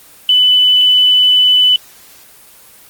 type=tone with quantisation; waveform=sine; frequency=2996 Hz; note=F#7; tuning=21 cents sharp; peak=-6 dBFS; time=0.29-1.76 s; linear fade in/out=2 ms; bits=6; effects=white hiss -41 dBFS RMS until 2.89 s + Opus 24 kbps